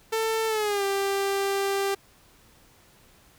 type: tone with pitch glide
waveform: sawtooth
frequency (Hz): 445.5 to 394.6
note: A4 to G4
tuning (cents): +22 to +11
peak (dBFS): -20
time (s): 0.12-1.95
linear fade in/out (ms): 10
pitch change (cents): -211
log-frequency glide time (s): 0.47-0.84
effects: pink hiss -57 dBFS RMS until 3.38 s